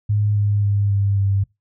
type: tone with pitch steps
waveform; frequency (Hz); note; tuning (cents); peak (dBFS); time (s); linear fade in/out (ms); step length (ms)
sine; 104.2 / 102.77 / 101.35 / 99.96 / 98.58; G#2 / G#2 / G#2 / G2 / G2; +6 / -18 / -42 / +34 / +10; -15; 0.09-1.44; 10; 270
effects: noise-tail reverb RT60 0.2 s tail -23 dB re dry